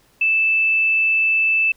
sine tone, 2636 Hz, E7, 1 cent flat, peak -14 dBFS, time 0.21-1.72 s, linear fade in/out 5 ms, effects pink hiss -57 dBFS RMS until 1.76 s

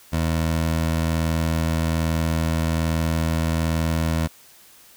20% pulse tone, 81.2 Hz, E2, 26 cents flat, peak -15 dBFS, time 0.12-4.28 s, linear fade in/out 20 ms, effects white hiss -50 dBFS RMS until 4.96 s

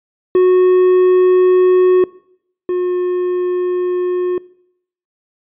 triangle tone pair in turn, 366.7 / 360.2 Hz, F#4 / F#4, -15 / -46 cents, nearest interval unison, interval 31 cents, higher first, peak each -5 / -12 dBFS, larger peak first, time 0.35-2.04 / 2.69-4.38 s, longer neither, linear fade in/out 2 ms, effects noise-tail reverb RT60 0.7 s tail -22 dB re dry + resampled to 8000 Hz

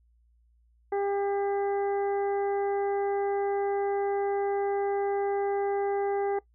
harmonic tone, 400 Hz, G4, 35 cents sharp, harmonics 1 / 2 / 3 / 4 / 5, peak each -27 / -31 / -45 / -46 / -46 dBFS, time 0.92-6.39 s, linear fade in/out 5 ms, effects noise-tail reverb RT60 0.1 s tail -19 dB re dry + added 58 Hz sine -61 dBFS peak until 6.54 s

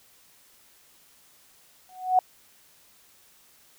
sine tone with exponential growth, 740 Hz, F#5, in tune, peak -13 dBFS, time 1.89-2.19 s, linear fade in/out 2 ms, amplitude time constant 65 ms, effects white hiss -58 dBFS RMS until 3.78 s

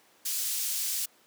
pink high-pass noise, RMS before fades -31 dBFS, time 0.25-1.06 s, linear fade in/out 10 ms, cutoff 5700 Hz, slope 12 dB/octave, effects pink hiss -61 dBFS RMS until 1.26 s + high-pass 300 Hz 12 dB/octave

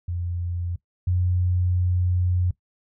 sine tone pair in turn, 87.31 / 90.02 Hz, F2 / F#2, 0 / -47 cents, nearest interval minor second, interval 53 cents, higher second, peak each -25 / -19 dBFS, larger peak second, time 0.08-0.76 / 1.07-2.51 s, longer second, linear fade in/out 5 ms, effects noise-tail reverb RT60 0.1 s tail -18 dB re dry

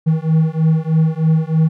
triangle beating tone pair, 157.9 / 161.1 Hz, D#3 / E3, +26 / -39 cents, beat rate 3.2 Hz, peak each -13 dBFS, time 0.06-1.69 s, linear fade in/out 20 ms, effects none

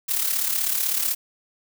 blue noise with amplitude modulation, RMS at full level -21 dBFS, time 0.08-1.15 s, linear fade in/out 20 ms, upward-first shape sine, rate 36 Hz, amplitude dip 60%, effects none

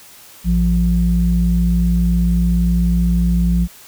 sine tone pair together, 58.18 / 174.61 Hz, A#1 / F3, -3 / 0 cents, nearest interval octave + perfect fifth, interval 1903 cents, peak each -14 dBFS, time 0.44-3.68 s, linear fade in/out 50 ms, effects tanh soft clip ceiling -5 dBFS + white hiss -42 dBFS RMS until 3.87 s

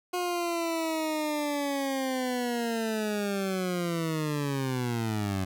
20% pulse linear sweep, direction down, 360.3 to 92.5 Hz, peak -23 dBFS, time 0.13-5.45 s, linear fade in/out 10 ms, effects none

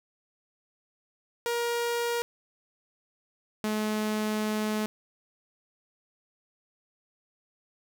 sawtooth tone pair in turn, 472.9 / 214.1 Hz, A#4 / A3, +25 / -47 cents, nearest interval octave + major second, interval 1372 cents, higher first, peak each -23 dBFS, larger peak neither, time 1.46-2.22 / 3.64-4.86 s, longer second, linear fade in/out 0 ms, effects none

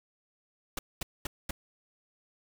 pink noise bursts, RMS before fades -34 dBFS, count 4, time 0.77-1.51 s, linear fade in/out 5 ms, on 20 ms, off 220 ms, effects none

